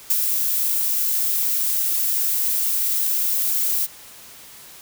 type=noise with ADSR envelope; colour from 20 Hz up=violet; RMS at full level=-17 dBFS; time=0.1-3.87 s; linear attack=4 ms; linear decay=50 ms; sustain=-4 dB; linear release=27 ms; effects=white hiss -43 dBFS RMS until 4.81 s